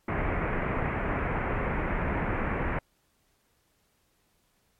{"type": "low-pass noise", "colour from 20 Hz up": "pink", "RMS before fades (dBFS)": -29, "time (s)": [0.08, 2.79], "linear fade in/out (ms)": 5, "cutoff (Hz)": 2300, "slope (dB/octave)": 48, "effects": ["pink hiss -70 dBFS RMS until 4.79 s", "MP3 64 kbps"]}